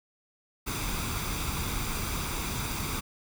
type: noise with comb filter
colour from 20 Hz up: pink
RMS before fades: -32 dBFS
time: 0.66-3.01 s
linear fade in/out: 20 ms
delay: 0.83 ms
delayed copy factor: +0.55
effects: none